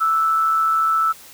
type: tone with amplitude modulation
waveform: sine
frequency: 1318.5 Hz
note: E6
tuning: in tune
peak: -13 dBFS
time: 0-1.13 s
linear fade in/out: 20 ms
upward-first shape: sine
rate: 154 Hz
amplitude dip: 40%
effects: white hiss -43 dBFS RMS until 1.33 s